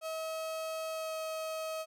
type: tone with pitch glide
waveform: 35% pulse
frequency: 640 to 635.9 Hz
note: D#5 to D#5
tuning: +49 to +38 cents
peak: -34 dBFS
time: 0.01-1.86 s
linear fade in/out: 50 ms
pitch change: -11 cents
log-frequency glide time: 0.9-1.16 s
effects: none